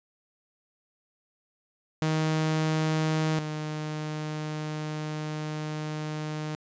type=tone pair in turn; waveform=sawtooth; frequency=157 / 153.41 Hz; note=D#3 / D#3; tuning=+16 / -24 cents; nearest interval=unison; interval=40 cents; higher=first; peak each=-20 / -27 dBFS; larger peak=first; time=2.02-3.39 / 3.39-6.55 s; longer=second; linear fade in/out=0 ms; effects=resampled to 16000 Hz